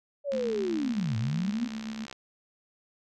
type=linear two-way sweep; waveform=sine; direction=down then up; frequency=585 to 105.8 to 259.1 Hz; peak=-27 dBFS; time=0.24-1.69 s; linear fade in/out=50 ms; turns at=1.17 s
type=tone with tremolo; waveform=sine; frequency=220.7 Hz; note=A3; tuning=5 cents sharp; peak=-32 dBFS; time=0.32-2.06 s; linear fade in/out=20 ms; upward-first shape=triangle; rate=7.8 Hz; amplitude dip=50%
type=click train; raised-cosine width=0.2 ms; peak=-24 dBFS; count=121; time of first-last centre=0.32-2.127 s; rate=66.4 Hz
effects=none